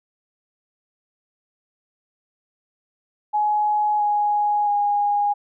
sine tone with pitch steps, 841 / 830.9 / 820.8 Hz, G#5 / G#5 / G#5, +22 / +1 / -21 cents, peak -17 dBFS, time 3.33-5.34 s, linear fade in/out 20 ms, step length 670 ms, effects none

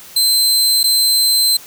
sawtooth tone with dropouts, 4100 Hz, C8, 36 cents flat, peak -8 dBFS, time 0.16-1.57 s, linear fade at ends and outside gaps 5 ms, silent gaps 0.832-0.839 s, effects white hiss -38 dBFS RMS until 1.66 s

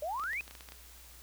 sine exponential sweep, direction up, 570 to 2603 Hz, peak -33 dBFS, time 0.02-0.41 s, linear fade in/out 5 ms
clicks, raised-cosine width 0.2 ms, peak -30 dBFS, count 10, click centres 0.197 / 0.238 / 0.333 / 0.409 / 0.479 / 0.51 / 0.552 / 0.608 / 0.688 / 0.721 s
effects added 60 Hz sine -55 dBFS peak until 1.22 s + white hiss -55 dBFS RMS until 1.22 s

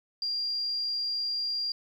sine tone, 4779 Hz, D8, 29 cents sharp, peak -28 dBFS, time 0.22-1.72 s, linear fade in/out 2 ms, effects 10-bit

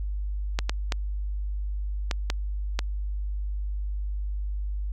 clicks, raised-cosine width 0.2 ms, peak -9 dBFS, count 6, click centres 0.589 / 0.695 / 0.922 / 2.112 / 2.301 / 2.791 s, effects added 50 Hz sine -27 dBFS peak until 4.92 s

